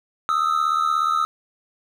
triangle tone pair together, 1244.5 / 1321.3 Hz, D#6 / E6, 0 / +4 cents, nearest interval minor second, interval 104 cents, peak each -19 dBFS, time 0.29-1.25 s, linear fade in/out 0 ms, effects none

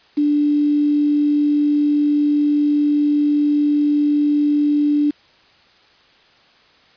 sine tone with quantisation, 293.7 Hz, D4, in tune, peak -13 dBFS, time 0.17-5.11 s, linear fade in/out 10 ms, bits 6, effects white hiss -52 dBFS RMS until 6.96 s + resampled to 11025 Hz

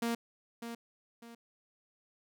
sawtooth tone with echo, 233.1 Hz, A#3, in tune, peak -27 dBFS, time 0.02-0.15 s, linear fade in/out 5 ms, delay 600 ms, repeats 2, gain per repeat -9 dB, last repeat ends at 1.35 s, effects none

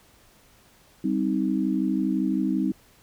sine chord, C minor, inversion second, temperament just, 196.22 / 261.6 / 314 Hz, G3 / C4 / Eb4, +2 / 0 / +16 cents, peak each -26 dBFS, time 1.04-2.72 s, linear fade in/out 5 ms, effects pink hiss -57 dBFS RMS until 3.02 s

